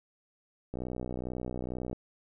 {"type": "click train", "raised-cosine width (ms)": 2, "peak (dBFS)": -23, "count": 75, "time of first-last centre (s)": [0.74, 1.93], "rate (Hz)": 62.2, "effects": []}